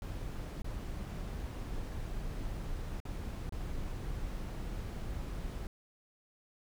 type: noise with dropouts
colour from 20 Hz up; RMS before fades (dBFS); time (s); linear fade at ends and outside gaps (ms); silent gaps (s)
brown; -39; 0.02-5.67; 1; 0.62-0.644 / 3.002-3.052 / 3.494-3.523
effects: none